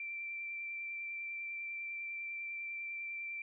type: tone with vibrato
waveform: sine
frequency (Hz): 2349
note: D7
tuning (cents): 0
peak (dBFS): -39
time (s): 0-3.42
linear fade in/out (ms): 2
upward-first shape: triangle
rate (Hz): 10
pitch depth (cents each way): 12
effects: none